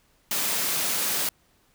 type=high-pass noise; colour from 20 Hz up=white; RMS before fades=-26 dBFS; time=0.31-1.29 s; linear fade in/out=2 ms; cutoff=130 Hz; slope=24 dB/octave; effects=pink hiss -64 dBFS RMS until 1.74 s